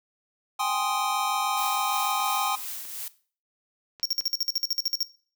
square chord, Ab major seventh, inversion third, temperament equal, 784 / 830.6 / 1046.5 / 1244.5 Hz, G5 / Ab5 / C6 / Eb6, 0 / 0 / 0 / 0 cents, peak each -31 dBFS, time 0.59-2.56 s, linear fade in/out 10 ms
blue noise with tremolo, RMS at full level -34 dBFS, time 1.57-3.08 s, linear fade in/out 2 ms, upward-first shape triangle, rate 2.9 Hz, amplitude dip 50%
clicks, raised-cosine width 0.2 ms, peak -28 dBFS, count 4, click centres 2.202 / 2.851 / 3.998 / 4.209 s
square tone bursts, 5530 Hz, F8, 18 cents flat, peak -23 dBFS, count 14, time 4.03-5.03 s, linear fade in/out 0 ms, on 25 ms, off 50 ms
effects noise-tail reverb RT60 0.4 s tail -17 dB re dry

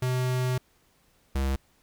square tone pair in turn, 127.1 / 67.33 Hz, C3 / C#2, -50 / -50 cents, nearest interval major seventh, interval 1100 cents, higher first, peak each -25 dBFS, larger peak neither, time 0.02-0.58 / 1.35-1.56 s, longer first, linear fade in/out 5 ms, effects pink hiss -65 dBFS RMS until 1.82 s

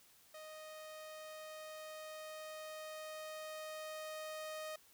sawtooth tone with level ramp, 622.3 Hz, D#5, in tune, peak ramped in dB -46 to -39 dBFS, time 0.34-4.76 s, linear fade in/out 5 ms, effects white hiss -66 dBFS RMS until 4.93 s

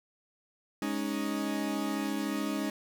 40% pulse chord, Ab suspended fourth, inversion none, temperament equal, 207.7 / 277.2 / 311.1 Hz, Ab3 / Db4 / Eb4, 0 / 0 / 0 cents, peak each -34 dBFS, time 0.82-2.7 s, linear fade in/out 2 ms, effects none

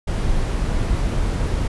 brown noise, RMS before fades -20 dBFS, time 0.07-1.68 s, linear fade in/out 10 ms, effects resampled to 24000 Hz

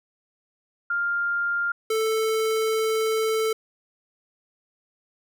sine / square tone pair in turn, 1400 / 441 Hz, F6 / A4, +4 / +4 cents, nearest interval octave + minor sixth, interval 2000 cents, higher first, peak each -22 dBFS, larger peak neither, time 0.9-1.72 / 1.9-3.53 s, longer second, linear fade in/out 5 ms, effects none

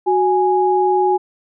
sine tone pair together, 370 / 830.6 Hz, F#4 / G#5, 0 / 0 cents, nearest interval octave + major second, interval 1400 cents, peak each -15 dBFS, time 0.06-1.18 s, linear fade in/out 20 ms, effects none

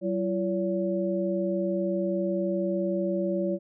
sine tone cluster, 190.4 / 342 / 567 Hz, F#3 / F4 / C#5, +50 / -36 / +39 cents, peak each -29 dBFS, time 0.01-3.59 s, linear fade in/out 50 ms, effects none

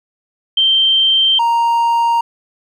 sine / triangle tone pair in turn, 3136 / 932.3 Hz, G7 / A#5, 0 / 0 cents, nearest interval octave + major sixth, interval 2100 cents, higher first, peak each -9 dBFS, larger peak neither, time 0.57-1.39 / 1.39-2.21 s, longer neither, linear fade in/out 5 ms, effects none

